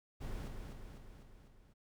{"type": "noise with echo", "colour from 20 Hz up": "brown", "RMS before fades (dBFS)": -42, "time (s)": [0.2, 0.49], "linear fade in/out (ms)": 20, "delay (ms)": 250, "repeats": 5, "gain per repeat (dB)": -4, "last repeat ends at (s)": 1.74, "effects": []}